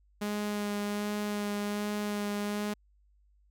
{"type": "tone with vibrato", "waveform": "sawtooth", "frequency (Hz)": 206.7, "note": "G#3", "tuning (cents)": -8, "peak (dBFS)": -27, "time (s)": [0.21, 2.74], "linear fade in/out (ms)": 10, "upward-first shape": "sine", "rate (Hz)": 1.3, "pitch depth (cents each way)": 13, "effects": ["added 50 Hz sine -62 dBFS peak until 3.5 s"]}